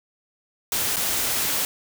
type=noise with dropouts; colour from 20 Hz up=white; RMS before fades=-24 dBFS; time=0.72-1.65 s; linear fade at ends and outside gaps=1 ms; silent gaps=0.96-0.967 s; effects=none